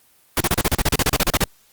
pink noise bursts, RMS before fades -17 dBFS, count 16, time 0.37-1.44 s, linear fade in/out 2 ms, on 35 ms, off 34 ms, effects white hiss -56 dBFS RMS until 1.72 s + Opus 24 kbps

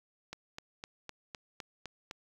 click train, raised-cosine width 0.2 ms, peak -24 dBFS, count 8, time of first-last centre 0.33-2.111 s, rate 3.93 Hz, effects 9-bit

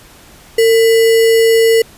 sine tone with sample-and-hold, 453.1 Hz, A#4, 49 cents flat, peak -6 dBFS, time 0.58-1.82 s, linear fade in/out 5 ms, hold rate 2450 Hz, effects pink hiss -41 dBFS RMS until 1.97 s + resampled to 32000 Hz

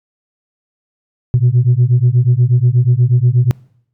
sine beating tone pair, 119 / 127.3 Hz, A#2 / C3, +36 / -47 cents, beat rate 8.3 Hz, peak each -10 dBFS, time 1.34-3.51 s, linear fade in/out 0 ms, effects noise-tail reverb RT60 0.7 s tail -26 dB re dry + tanh soft clip ceiling -4 dBFS

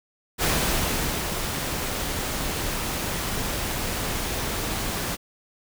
pink noise with ADSR envelope, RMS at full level -22 dBFS, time 0.38-5.17 s, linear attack 46 ms, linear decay 830 ms, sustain -6 dB, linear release 31 ms, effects none

